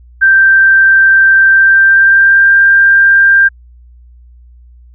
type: tone with pitch glide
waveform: sine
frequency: 1568 to 1589 Hz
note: G6 to G6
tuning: 0 to +23 cents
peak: -3 dBFS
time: 0.21-3.49 s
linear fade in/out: 20 ms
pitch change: +23 cents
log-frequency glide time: 1.51-2.53 s
effects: added 60 Hz sine -36 dBFS peak until 4.94 s